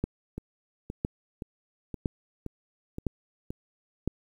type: two click trains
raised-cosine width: 3 ms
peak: -14 / -22 dBFS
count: 5 / 7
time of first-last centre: 0.04-4.076 / 0.38-3.505 s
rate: 0.991 / 1.92 Hz
effects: 9-bit